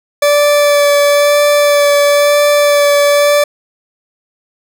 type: tone with vibrato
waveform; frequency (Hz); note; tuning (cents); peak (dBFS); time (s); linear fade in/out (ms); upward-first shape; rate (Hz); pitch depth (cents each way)
40% pulse; 580; D5; -22; -6; 0.22-3.44; 5; sine; 1; 13
effects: none